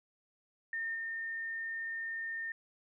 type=tone with level steps; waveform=sine; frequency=1819 Hz; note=A#6; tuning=43 cents flat; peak=-34 / -36 dBFS; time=0.73-2.52 s; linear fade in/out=2 ms; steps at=0.94 s; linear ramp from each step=20 ms; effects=none